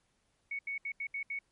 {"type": "tone bursts at uneven times", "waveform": "sine", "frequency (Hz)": 2222, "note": "C#7", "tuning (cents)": 4, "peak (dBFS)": -34, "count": 6, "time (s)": [[0.51, 0.59], [0.67, 0.78], [0.85, 0.92], [1, 1.07], [1.14, 1.23], [1.3, 1.39]], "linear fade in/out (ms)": 5, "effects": ["pink hiss -75 dBFS RMS until 1.51 s", "MP3 48 kbps"]}